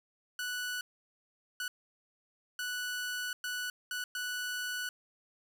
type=tone bursts at uneven times; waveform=sawtooth; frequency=1480 Hz; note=F#6; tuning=in tune; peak=-31 dBFS; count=6; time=0.39-0.81 / 1.6-1.68 / 2.59-3.33 / 3.44-3.7 / 3.91-4.04 / 4.15-4.89 s; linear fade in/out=2 ms; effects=none